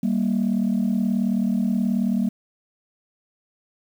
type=tone pair together; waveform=sine; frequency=195.9 / 234.6 Hz; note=G3 / A#3; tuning=-1 / +11 cents; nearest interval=minor third; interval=312 cents; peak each=-20 dBFS; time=0.03-2.29 s; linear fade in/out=5 ms; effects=tanh soft clip ceiling -15 dBFS + 8-bit